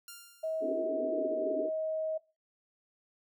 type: tone with exponential decay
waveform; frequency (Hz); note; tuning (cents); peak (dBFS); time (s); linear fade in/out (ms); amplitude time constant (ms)
5% pulse; 1396.9; F6; 0; -32; 0.08-0.87; 2; 170
type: tone with pitch glide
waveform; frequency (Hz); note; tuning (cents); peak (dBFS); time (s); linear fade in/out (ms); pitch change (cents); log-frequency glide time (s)
sine; 639 to 632.4; D#5 to D#5; +46 to +28; -31; 0.43-2.18; 10; -18; 1.09-1.25
type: band-pass noise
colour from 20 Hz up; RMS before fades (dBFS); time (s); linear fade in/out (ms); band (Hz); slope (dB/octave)
pink; -36; 0.6-1.7; 50; 260 to 480; 96
effects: noise-tail reverb RT60 0.3 s tail -20 dB re dry